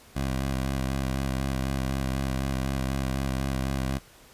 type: tone with vibrato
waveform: 15% pulse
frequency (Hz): 66.5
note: C2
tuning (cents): +29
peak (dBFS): -20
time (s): 0.15-3.99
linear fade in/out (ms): 20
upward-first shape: square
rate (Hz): 4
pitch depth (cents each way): 30
effects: pink hiss -53 dBFS RMS until 4.33 s + resampled to 32000 Hz